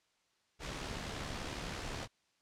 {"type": "noise with amplitude modulation", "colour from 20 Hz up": "pink", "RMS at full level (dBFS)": -39, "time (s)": [0.59, 2.08], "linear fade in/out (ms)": 50, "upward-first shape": "sine", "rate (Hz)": 71.7, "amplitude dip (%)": 45, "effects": ["white hiss -75 dBFS RMS until 2.41 s", "low-pass 6000 Hz 12 dB/octave"]}